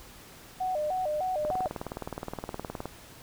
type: tone with vibrato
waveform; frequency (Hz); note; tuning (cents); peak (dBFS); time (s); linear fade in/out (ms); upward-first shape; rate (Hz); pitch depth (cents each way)
sine; 670; E5; +28; -27; 0.6-1.68; 10; square; 3.3; 180
type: click train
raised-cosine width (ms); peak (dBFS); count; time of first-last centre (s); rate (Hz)
1; -20; 28; 1.45-2.856; 19.2
effects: pink hiss -50 dBFS RMS until 3.22 s